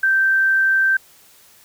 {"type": "tone", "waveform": "sine", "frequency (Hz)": 1562, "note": "G6", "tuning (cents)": -7, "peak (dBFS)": -13, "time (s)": [0.03, 0.97], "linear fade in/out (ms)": 5, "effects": ["white hiss -50 dBFS RMS until 1.64 s"]}